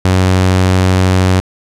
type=tone; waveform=sawtooth; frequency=92.9 Hz; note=F#2; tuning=7 cents sharp; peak=-4 dBFS; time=0.05-1.4 s; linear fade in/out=0 ms; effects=low-pass 9000 Hz 12 dB/octave